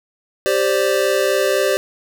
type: chord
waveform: square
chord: G suspended fourth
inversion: none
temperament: equal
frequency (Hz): 392 / 523.3 / 587.3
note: G4 / C5 / D5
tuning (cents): 0 / 0 / 0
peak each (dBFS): -20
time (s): 0.46-1.77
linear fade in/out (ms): 0
effects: none